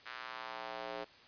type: tone with high-pass filter sweep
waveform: square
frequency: 60 Hz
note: B1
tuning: 49 cents flat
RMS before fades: -44 dBFS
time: 0.05-1.05 s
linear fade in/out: 20 ms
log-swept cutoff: 1500 to 490 Hz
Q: 1.6
effects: white hiss -59 dBFS RMS until 1.27 s + resampled to 11025 Hz